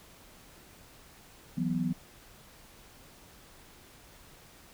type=chord; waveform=sine; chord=E suspended second; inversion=none; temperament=equal; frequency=164.81 / 185 / 246.9 Hz; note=E3 / F#3 / B3; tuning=0 / 0 / 0 cents; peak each=-32 dBFS; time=1.57-1.93 s; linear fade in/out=10 ms; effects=pink hiss -55 dBFS RMS until 4.73 s